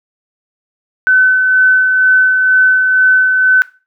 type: tone with tremolo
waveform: sine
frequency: 1515 Hz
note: F#6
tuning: 40 cents sharp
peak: -5 dBFS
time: 1.07-3.62 s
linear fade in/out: 0 ms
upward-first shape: sine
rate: 2.1 Hz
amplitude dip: 35%
effects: noise-tail reverb RT60 0.3 s tail -18 dB re dry